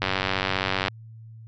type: click train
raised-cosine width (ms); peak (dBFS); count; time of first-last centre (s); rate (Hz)
0.3; -7; 83; 0.02-0.882; 95.1
effects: added 112 Hz sine -41 dBFS peak until 1.47 s + resampled to 16000 Hz